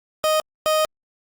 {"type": "tone bursts at uneven times", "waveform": "30% pulse", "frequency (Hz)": 622.3, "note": "D#5", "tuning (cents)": 0, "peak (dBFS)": -14, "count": 2, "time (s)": [[0.24, 0.4], [0.66, 0.85]], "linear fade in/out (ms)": 0, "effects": ["Opus 48 kbps"]}